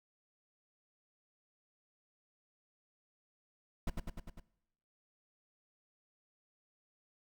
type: noise with echo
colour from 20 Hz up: brown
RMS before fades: -33 dBFS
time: 3.87-3.9 s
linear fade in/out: 5 ms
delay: 100 ms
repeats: 5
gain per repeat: -3 dB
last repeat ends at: 4.4 s
effects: noise-tail reverb RT60 0.8 s tail -19 dB re dry